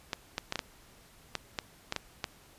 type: clicks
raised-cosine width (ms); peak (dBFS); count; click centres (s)
0.2; -14; 10; 0.132 / 0.381 / 0.524 / 0.557 / 0.592 / 1.353 / 1.588 / 1.924 / 1.963 / 2.242
effects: pink hiss -58 dBFS RMS until 2.58 s + resampled to 32000 Hz